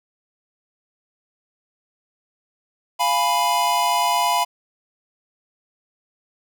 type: chord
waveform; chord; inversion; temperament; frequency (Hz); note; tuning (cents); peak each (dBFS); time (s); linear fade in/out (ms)
square; F diminished; none; equal; 698.5 / 830.6 / 987.8; F5 / Ab5 / Cb6; 0 / 0 / 0; -24 / -25 / -20; 2.99-4.45; 20
effects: none